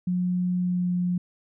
sine tone with pitch glide, 180 to 178.34 Hz, F#3 to F3, -47 to +37 cents, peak -22 dBFS, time 0.07-1.18 s, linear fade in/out 5 ms, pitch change -16 cents, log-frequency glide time 0.58-0.93 s, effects none

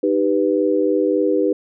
sine chord, Eb augmented, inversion none, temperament equal with one note detuned, 308.6 / 392 / 493.9 Hz, Eb4 / G4 / B4, -14 / 0 / 0 cents, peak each -19 dBFS, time 0.03-1.53 s, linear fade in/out 5 ms, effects none

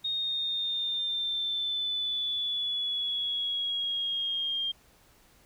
sine exponential sweep, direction down, 3717 to 3199 Hz, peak -28 dBFS, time 0.04-4.72 s, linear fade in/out 10 ms, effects pink hiss -61 dBFS RMS until 5.45 s

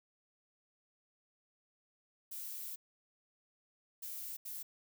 violet noise bursts at uneven times, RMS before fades -44 dBFS, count 3, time 2.31-2.76 / 4.02-4.37 / 4.45-4.63 s, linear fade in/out 10 ms, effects none

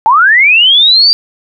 sine linear sweep, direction up, 835 to 4750 Hz, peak -3 dBFS, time 0.06-1.13 s, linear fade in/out 0 ms, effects none

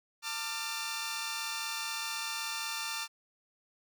10% pulse tone cluster, 897 / 1184 / 1388 Hz, A5 / D6 / F6, +33 / +14 / -11 cents, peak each -31 dBFS, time 0.22-3.08 s, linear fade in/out 50 ms, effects none

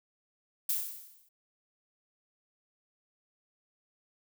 violet noise with exponential decay, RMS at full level -28 dBFS, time 0.69-1.29 s, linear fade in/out 5 ms, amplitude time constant 130 ms, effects none

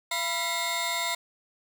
30% pulse tone cluster, 682 / 984 / 2137 / 3693 Hz, F5 / B5 / C7 / A#7, -41 / -7 / +36 / -17 cents, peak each -32 / -30 / -29 / -30 dBFS, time 0.11-1.15 s, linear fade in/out 5 ms, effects none

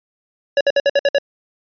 square tone bursts, 563 Hz, C#5, 27 cents sharp, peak -12 dBFS, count 7, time 0.57-1.184 s, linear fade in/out 2 ms, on 38 ms, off 58 ms, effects resampled to 11025 Hz

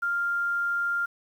sine tone with quantisation, 1396.9 Hz, F6, in tune, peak -24 dBFS, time 0.02-1.06 s, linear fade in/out 10 ms, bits 9, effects none

